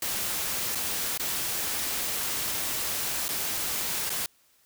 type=noise with dropouts; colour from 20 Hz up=white; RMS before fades=-30 dBFS; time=0.02-4.26 s; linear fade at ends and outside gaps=2 ms; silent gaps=0.75-0.754 / 1.176-1.196 / 3.282-3.289 / 4.095-4.102 s; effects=white hiss -64 dBFS RMS until 4.65 s